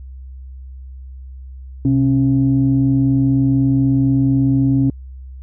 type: tone pair together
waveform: sine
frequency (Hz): 128.7 / 272.9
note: C3 / C#4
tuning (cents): -28 / -27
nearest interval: octave + minor second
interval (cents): 1301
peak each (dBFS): -14 / -13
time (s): 1.85-4.9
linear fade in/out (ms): 2
effects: tanh soft clip ceiling -5 dBFS + added 65 Hz sine -31 dBFS peak until 5.42 s